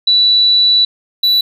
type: tone pair in turn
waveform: sine / triangle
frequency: 3951 / 3951 Hz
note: B7 / B7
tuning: 0 / 0 cents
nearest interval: unison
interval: 0 cents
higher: neither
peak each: -7 dBFS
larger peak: neither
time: 0.07-0.85 / 1.23-1.41 s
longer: first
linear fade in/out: 5 ms
effects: none